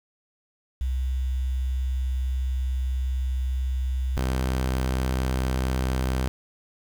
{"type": "tone pair in turn", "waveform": ["sine", "sawtooth"], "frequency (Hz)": [64.4, 64.4], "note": ["C2", "C2"], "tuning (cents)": [-27, -27], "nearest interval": "unison", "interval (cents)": 0, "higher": "neither", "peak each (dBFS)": [-23, -19], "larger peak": "second", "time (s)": [[0.81, 4.17], [4.17, 6.28]], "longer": "first", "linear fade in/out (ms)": 0, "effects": ["8-bit"]}